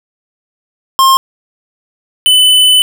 square tone pair in turn, 1064 / 3009 Hz, C6 / F#7, +29 / +28 cents, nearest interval octave + tritone, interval 1799 cents, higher second, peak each -5 dBFS, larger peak neither, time 0.99-1.17 / 2.26-2.82 s, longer second, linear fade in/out 0 ms, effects none

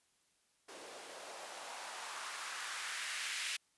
blue noise with band-pass filter sweep, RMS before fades -44 dBFS, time 0.68-3.57 s, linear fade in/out 10 ms, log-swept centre 410 to 2300 Hz, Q 1.6, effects white hiss -75 dBFS RMS until 3.77 s + resampled to 24000 Hz

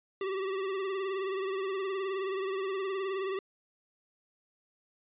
square tone with vibrato, 385.3 Hz, G4, 30 cents flat, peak -32 dBFS, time 0.21-3.39 s, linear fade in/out 2 ms, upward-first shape triangle, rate 19 Hz, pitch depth 63 cents each way, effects resampled to 8000 Hz

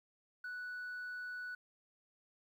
sine tone, 1480 Hz, F#6, in tune, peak -39 dBFS, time 0.44-1.55 s, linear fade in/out 5 ms, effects tanh soft clip ceiling -40 dBFS + 12-bit

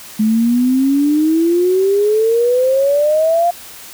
sine exponential sweep, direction up, 212.8 to 703 Hz, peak -10 dBFS, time 0.19-3.51 s, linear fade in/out 10 ms, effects white hiss -35 dBFS RMS until 3.93 s

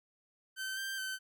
sawtooth tone with pitch steps, 1541 / 1575 / 1535 Hz, G6 / G6 / G6, -30 / +8 / -37 cents, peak -33 dBFS, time 0.56-1.19 s, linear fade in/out 50 ms, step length 210 ms, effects none

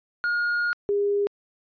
triangle / sine tone pair in turn, 1429 / 405.9 Hz, F6 / G#4, +39 / -40 cents, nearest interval octave + minor seventh, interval 2179 cents, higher first, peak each -20 dBFS, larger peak neither, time 0.24-0.73 / 0.89-1.27 s, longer first, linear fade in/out 0 ms, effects resampled to 11025 Hz

